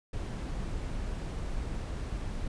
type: noise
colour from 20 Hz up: brown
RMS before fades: -35 dBFS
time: 0.13-2.48 s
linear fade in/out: 5 ms
effects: resampled to 22050 Hz